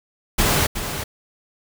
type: noise with echo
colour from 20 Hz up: pink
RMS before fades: -18 dBFS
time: 0.38-0.67 s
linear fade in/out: 10 ms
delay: 370 ms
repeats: 1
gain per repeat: -9 dB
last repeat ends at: 1.04 s
effects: none

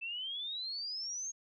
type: exponential sweep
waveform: sine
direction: up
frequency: 2628 to 6580 Hz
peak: -37 dBFS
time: 0.01-1.32 s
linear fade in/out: 20 ms
effects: none

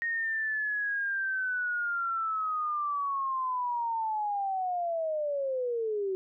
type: linear sweep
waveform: sine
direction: down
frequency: 1864.7 to 372.7 Hz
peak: -28 dBFS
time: 0.02-6.15 s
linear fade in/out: 0 ms
effects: none

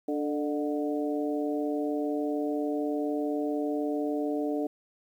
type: harmonic tone with a mistuned harmonic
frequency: 146.83 Hz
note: D3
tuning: in tune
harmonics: 2 / 3 / 4 / 5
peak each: -29 / -33 / -35 / -39 dBFS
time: 0.08-4.67 s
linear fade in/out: 5 ms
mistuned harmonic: 4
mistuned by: +46 cents
effects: 10-bit

